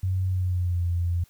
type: tone with pitch glide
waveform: sine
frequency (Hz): 93.4 to 86.64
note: F#2 to F2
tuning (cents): +17 to -13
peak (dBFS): -22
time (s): 0.03-1.24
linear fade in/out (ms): 5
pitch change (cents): -130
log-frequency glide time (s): 0.27-0.86
effects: white hiss -60 dBFS RMS until 1.29 s